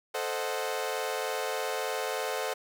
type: chord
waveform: sawtooth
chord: A diminished seventh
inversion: none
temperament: equal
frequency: 440 / 523.3 / 622.3 / 740 Hz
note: A4 / C5 / Eb5 / Gb5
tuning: 0 / 0 / 0 / 0 cents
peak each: -31 / -31 / -34 / -33 dBFS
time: 0.14-2.54 s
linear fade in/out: 10 ms
effects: none